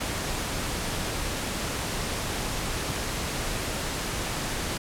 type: noise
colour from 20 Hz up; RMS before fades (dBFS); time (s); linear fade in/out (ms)
pink; -30; 0-4.78; 10
effects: low-pass 11000 Hz 12 dB/octave